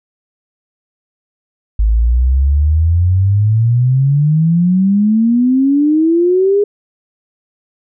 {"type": "exponential sweep", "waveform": "sine", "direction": "up", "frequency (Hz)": [51.91, 415.3], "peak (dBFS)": -8, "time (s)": [1.79, 6.64], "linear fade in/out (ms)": 5, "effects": []}